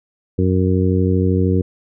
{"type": "harmonic tone", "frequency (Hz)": 92.8, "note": "F#2", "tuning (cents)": 6, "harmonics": [1, 2, 3, 4, 5], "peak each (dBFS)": [-16, -19, -21, -22, -23], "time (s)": [0.38, 1.62], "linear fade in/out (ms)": 10, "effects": []}